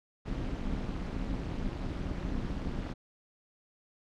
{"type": "noise with amplitude modulation", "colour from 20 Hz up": "brown", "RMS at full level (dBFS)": -31, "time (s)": [0.25, 2.94], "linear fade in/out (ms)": 20, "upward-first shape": "sine", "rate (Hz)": 223, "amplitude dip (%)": 90, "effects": ["low-pass 5000 Hz 12 dB/octave"]}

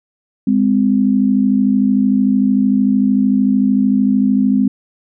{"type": "tone pair together", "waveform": "sine", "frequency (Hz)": [204.9, 258.2], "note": ["G#3", "C4"], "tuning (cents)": [-23, -23], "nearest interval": "major third", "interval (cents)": 400, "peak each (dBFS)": -13, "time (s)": [0.47, 4.68], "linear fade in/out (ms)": 5, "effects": []}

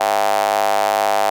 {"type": "tone with high-pass filter", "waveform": "square", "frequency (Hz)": 51.1, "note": "G#1", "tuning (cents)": -27, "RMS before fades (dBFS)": -17, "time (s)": [0, 1.3], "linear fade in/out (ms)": 5, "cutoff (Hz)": 720, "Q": 5.4, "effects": []}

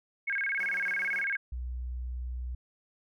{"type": "tone with vibrato", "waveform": "sine", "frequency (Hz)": 1881, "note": "A#6", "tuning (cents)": 15, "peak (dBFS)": -28, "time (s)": [0.27, 1.37], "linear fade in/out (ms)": 10, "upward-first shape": "square", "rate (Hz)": 18, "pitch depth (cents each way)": 270}
{"type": "tone with tremolo", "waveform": "5% pulse", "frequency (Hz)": 186.1, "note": "F#3", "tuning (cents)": 10, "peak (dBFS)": -36, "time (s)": [0.59, 1.24], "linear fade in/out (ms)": 5, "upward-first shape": "square", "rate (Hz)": 7.4, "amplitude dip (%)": 40}
{"type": "tone", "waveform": "sine", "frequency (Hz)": 61.74, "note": "B1", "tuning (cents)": 0, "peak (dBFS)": -33, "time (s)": [1.52, 2.55], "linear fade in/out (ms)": 5}
{"effects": []}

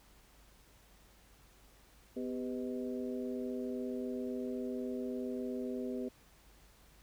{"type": "harmonic tone with a mistuned harmonic", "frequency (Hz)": 125.2, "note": "B2", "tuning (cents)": 24, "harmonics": [2, 3, 4, 5], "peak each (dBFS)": [-38, -41, -44, -49], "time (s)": [2.16, 6.09], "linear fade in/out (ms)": 10, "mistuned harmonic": 3, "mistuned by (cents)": 80, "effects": ["added 50 Hz sine -64 dBFS peak until 7.02 s", "pink hiss -64 dBFS RMS until 7.02 s"]}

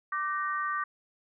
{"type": "chord", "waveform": "sine", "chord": "G minor", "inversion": "second", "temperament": "equal with one note detuned", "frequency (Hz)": [1174.7, 1527.8, 1864.7], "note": ["D6", "G6", "Bb6"], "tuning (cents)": [0, -45, 0], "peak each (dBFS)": [-30, -36, -36], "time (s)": [0.12, 0.84], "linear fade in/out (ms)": 5, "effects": []}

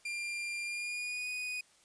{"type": "tone with pitch glide", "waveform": "40% pulse", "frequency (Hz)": [2391, 2482], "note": ["D7", "D#7"], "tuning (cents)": [30, -5], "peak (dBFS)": -35, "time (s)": [0.05, 1.61], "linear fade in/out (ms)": 5, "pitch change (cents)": 65, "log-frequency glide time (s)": [0.63, 1.28], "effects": ["white hiss -65 dBFS RMS until 1.84 s", "resampled to 22050 Hz"]}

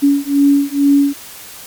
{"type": "beating tone pair", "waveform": "sine", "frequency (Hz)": [281.2, 283.4], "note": ["C#4", "C#4"], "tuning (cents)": [25, 38], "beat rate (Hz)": 2.2, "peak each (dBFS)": -12, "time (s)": [0.02, 1.14], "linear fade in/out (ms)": 20, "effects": ["white hiss -34 dBFS RMS until 1.66 s", "MP3 96 kbps"]}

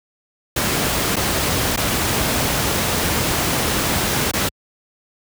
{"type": "noise with dropouts", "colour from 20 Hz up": "pink", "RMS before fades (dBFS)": -19, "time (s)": [0.56, 4.49], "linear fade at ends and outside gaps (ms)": 5, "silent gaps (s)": [[1.159, 1.165], [1.763, 1.773], [4.314, 4.335]], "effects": ["high-pass 60 Hz 12 dB/octave"]}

